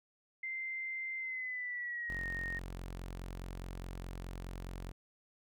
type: tone with pitch glide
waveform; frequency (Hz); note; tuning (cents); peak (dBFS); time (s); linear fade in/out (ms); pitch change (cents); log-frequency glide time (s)
sine; 2084 to 1856.6; C7 to A#6; -7 to -7; -37; 0.43-2.59; 5; -200; 1.18-2.25
type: tone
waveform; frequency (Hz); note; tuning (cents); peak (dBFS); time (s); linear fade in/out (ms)
sawtooth; 44.8; F1; +45; -38; 2.09-4.92; 10
effects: none